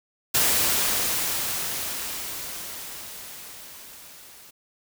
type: noise with level ramp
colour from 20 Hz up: white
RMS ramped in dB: -20 to -48 dBFS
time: 0.34-4.51 s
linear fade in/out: 10 ms
effects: none